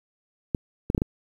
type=clicks; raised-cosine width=3 ms; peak=-10 dBFS; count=5; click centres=0.548 / 0.901 / 0.948 / 0.979 / 1.019 s; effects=8-bit